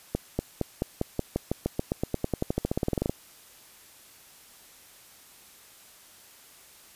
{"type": "accelerating click train", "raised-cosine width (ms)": 2, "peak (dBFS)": -12, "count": 28, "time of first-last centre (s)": [0.15, 3.095], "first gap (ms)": 240, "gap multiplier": 0.93, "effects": ["white hiss -53 dBFS RMS until 6.95 s", "resampled to 32000 Hz"]}